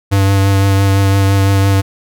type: tone with vibrato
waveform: square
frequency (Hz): 98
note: G2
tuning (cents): 0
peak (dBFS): -9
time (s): 0.11-1.82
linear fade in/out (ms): 20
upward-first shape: triangle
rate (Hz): 5.9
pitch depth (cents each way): 19
effects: none